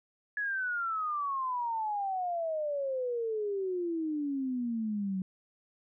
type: exponential sweep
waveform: sine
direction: down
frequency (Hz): 1700 to 184.8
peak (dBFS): -30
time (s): 0.37-5.22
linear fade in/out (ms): 2
effects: none